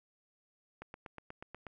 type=click train; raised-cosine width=0.5 ms; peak=-30 dBFS; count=8; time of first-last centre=0.82-1.667 s; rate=8.26 Hz; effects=none